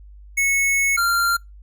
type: tone pair in turn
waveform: square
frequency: 2200 / 1385.9 Hz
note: C#7 / F6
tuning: -14 / -14 cents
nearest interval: minor sixth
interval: 800 cents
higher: first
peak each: -17 dBFS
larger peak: neither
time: 0.37-0.97 / 0.97-1.37 s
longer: first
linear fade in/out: 10 ms
effects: noise-tail reverb RT60 0.2 s tail -26 dB re dry + added 50 Hz sine -40 dBFS peak until 1.62 s